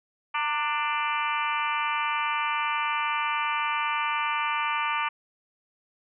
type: harmonic tone with a mistuned harmonic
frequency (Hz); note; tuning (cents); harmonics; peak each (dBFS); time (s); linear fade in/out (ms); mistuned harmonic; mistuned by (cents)
295.5; D4; +11; 3 / 4 / 5 / 6 / 7 / 8 / 9 / 10; -30 / -29 / -36 / -37 / -37 / -32 / -37 / -38; 0.34-5.09; 10; 3; +49
effects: none